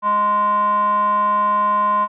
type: tone with band-pass filter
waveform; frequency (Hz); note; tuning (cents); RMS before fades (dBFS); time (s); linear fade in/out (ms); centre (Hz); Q
square; 207.7; G#3; 0; -17; 0.02-2.08; 50; 1000; 9.6
effects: resampled to 8000 Hz